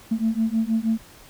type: beating tone pair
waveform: sine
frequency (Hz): 220.6 / 226.9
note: A3 / A#3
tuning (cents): +5 / -47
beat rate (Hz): 6.3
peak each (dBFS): -22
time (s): 0.11-0.98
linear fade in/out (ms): 10
effects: tanh soft clip ceiling -13 dBFS + pink hiss -48 dBFS RMS until 1.29 s